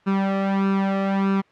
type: tone with flanger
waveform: sawtooth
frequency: 195.1 Hz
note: G3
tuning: 8 cents flat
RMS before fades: -21 dBFS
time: 0.06-1.42 s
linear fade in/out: 20 ms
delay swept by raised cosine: 0.75 to 1.61 ms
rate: 1.6 Hz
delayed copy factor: +0.75
effects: white hiss -56 dBFS RMS until 1.51 s + low-pass 2000 Hz 12 dB/octave